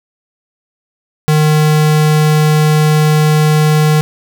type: tone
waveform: square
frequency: 153.1 Hz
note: D#3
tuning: 28 cents flat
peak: -8 dBFS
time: 1.28-4.01 s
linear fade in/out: 0 ms
effects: none